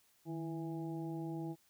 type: harmonic tone with a mistuned harmonic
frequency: 164.81 Hz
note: E3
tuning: in tune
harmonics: 1 / 2 / 3 / 4 / 5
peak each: -42 / -41 / -56 / -54 / -51 dBFS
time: 0.25-1.56 s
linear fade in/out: 50 ms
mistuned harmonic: 1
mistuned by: -86 cents
effects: white hiss -71 dBFS RMS until 1.69 s